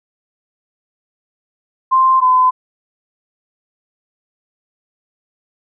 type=tone pair in turn; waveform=sine; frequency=1046.5 / 1017.9 Hz; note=C6 / C6; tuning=0 / -48 cents; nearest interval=unison; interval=48 cents; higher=first; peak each=-8 dBFS; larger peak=neither; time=1.91-2.21 / 2.21-2.51 s; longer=neither; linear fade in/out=20 ms; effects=none